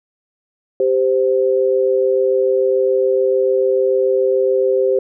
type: tone pair together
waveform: sine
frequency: 392 / 518.9 Hz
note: G4 / C5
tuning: 0 / -14 cents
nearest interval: perfect fourth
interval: 486 cents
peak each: -15 / -15 dBFS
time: 0.8-4.99 s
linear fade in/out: 2 ms
effects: none